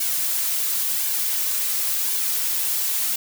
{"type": "noise with flanger", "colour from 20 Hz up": "blue", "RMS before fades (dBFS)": -23, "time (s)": [0, 3.16], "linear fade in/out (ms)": 5, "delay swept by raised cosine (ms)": [1.5, 5.7], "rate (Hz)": 0.94, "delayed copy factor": -0.5, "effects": []}